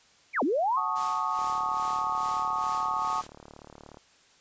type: linear two-way sweep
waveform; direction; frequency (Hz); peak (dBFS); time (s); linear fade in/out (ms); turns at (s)
sine; down then up; 2489 to 233.1 to 1172; -23; 0.33-0.81; 50; 0.43
type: chord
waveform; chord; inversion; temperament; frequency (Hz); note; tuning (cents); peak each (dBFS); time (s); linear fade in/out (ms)
sine; D# half-diminished seventh; first; equal; 740 / 880 / 1108.7 / 1244.5; F#5 / A5 / C#6 / D#6; 0 / 0 / 0 / 0; -36 / -32 / -30 / -31; 0.76-3.22; 20
type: noise with tremolo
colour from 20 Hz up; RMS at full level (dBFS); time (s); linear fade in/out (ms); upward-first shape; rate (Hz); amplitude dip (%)
white; -41; 0.95-3.28; 20; sine; 2.4; 70
type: click train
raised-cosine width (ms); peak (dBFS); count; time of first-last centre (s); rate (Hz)
1; -32; 96; 1.39-3.972; 36.8
effects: white hiss -60 dBFS RMS until 4.4 s + resampled to 16000 Hz